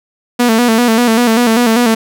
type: tone with vibrato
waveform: sawtooth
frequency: 233.1 Hz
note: A#3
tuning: in tune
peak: -4 dBFS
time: 0.39-1.95 s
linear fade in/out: 10 ms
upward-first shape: square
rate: 5.1 Hz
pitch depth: 73 cents each way
effects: none